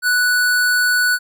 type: tone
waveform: square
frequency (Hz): 1480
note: F#6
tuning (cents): 0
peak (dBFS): -14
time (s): 0.02-1.19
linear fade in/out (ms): 50
effects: none